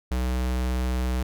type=tone; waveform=square; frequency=62.8 Hz; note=B1; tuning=30 cents sharp; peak=-24 dBFS; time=0.11-1.23 s; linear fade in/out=5 ms; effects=none